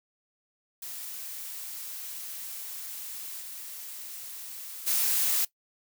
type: noise with level steps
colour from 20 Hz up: blue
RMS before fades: -39 / -41 / -26 dBFS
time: 0.82-5.45 s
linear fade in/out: 5 ms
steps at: 3.39 / 4.86 s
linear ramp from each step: 20 ms
effects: noise-tail reverb RT60 0.1 s tail -19 dB re dry